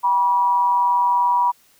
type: tone with amplitude modulation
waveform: sine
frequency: 970 Hz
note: B5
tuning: 31 cents flat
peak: -12 dBFS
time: 0.03-1.52 s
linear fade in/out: 20 ms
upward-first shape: sine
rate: 177 Hz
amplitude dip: 50%
effects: white hiss -56 dBFS RMS until 1.79 s